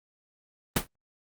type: noise with exponential decay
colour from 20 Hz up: pink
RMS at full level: -18 dBFS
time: 0.76-0.87 s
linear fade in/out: 5 ms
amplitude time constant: 23 ms
effects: Opus 32 kbps